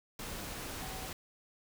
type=tone in noise; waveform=sine; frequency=758 Hz; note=F#5; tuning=42 cents sharp; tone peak=-48 dBFS; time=0.82-1.07 s; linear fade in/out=2 ms; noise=pink; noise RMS=-42 dBFS; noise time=0.19-1.13 s; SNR=-9 dB; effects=none